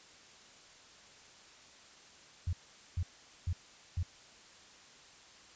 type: tone bursts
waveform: sine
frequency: 87.31 Hz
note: F2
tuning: in tune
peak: -30 dBFS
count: 4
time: 2.47-4.03 s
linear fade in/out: 5 ms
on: 60 ms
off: 440 ms
effects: white hiss -57 dBFS RMS until 5.55 s + resampled to 16000 Hz